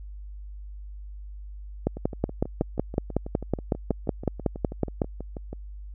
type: two click trains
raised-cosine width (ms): 2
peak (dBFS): -9 / -22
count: 18 / 23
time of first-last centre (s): 1.87-5.018 / 1.97-5.53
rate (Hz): 5.4 / 6.18
effects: added 50 Hz sine -37 dBFS peak until 5.94 s